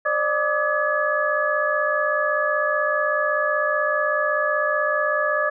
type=tone cluster; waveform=sine; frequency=545 / 601 / 1169 / 1254 / 1697 Hz; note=C#5 / D5 / D6 / D#6 / G#6; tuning=-29 / +40 / -8 / +13 / +37 cents; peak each=-30 / -23 / -26 / -29 / -23 dBFS; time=0.05-5.5 s; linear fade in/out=10 ms; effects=none